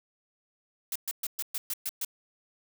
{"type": "noise bursts", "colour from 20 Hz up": "blue", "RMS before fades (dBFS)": -32, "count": 8, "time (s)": [0.92, 2.048], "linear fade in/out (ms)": 2, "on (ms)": 36, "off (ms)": 120, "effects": []}